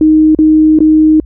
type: tone with dropouts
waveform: sine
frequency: 311.1 Hz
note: D#4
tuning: in tune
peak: -3 dBFS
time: 0.01-1.2 s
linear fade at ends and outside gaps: 2 ms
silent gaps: 0.349-0.388 / 0.789-0.804 s
effects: added 60 Hz sine -28 dBFS peak until 1.25 s